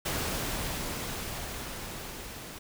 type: noise with level ramp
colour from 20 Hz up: pink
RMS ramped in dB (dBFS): -31 to -43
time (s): 0.05-2.59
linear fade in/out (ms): 10
effects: none